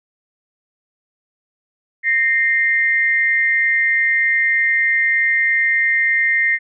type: tone pair together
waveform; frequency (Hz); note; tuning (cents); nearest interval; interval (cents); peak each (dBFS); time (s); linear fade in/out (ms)
sine; 1841.6 / 2093; A#6 / C7; -22 / 0; major second; 222; -16; 2.03-6.59; 50
effects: none